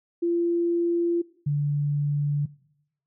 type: tone pair in turn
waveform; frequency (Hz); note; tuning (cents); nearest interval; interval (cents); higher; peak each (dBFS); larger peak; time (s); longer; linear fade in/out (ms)
sine; 342.5 / 145.26; F4 / D3; -34 / -19; octave + minor third; 1485; first; -21; neither; 0.22-1.22 / 1.46-2.46; neither; 10
effects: noise-tail reverb RT60 0.8 s tail -21 dB re dry